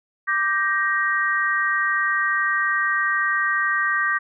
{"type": "chord", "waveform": "sine", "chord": "G minor", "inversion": "second", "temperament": "just", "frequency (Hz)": [1176, 1568, 1881.6], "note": ["D6", "G6", "Bb6"], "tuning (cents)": [2, 0, 16], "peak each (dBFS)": [-24, -23, -22], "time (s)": [0.27, 4.19], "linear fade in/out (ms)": 20, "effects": []}